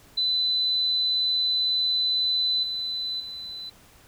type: tone with level steps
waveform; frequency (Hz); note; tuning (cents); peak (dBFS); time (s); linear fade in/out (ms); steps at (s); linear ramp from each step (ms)
sine; 4009; B7; +25; -21 / -27 / -34; 0.17-3.7; 10; 2.63 / 3.2; 2
effects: pink hiss -54 dBFS RMS until 4.07 s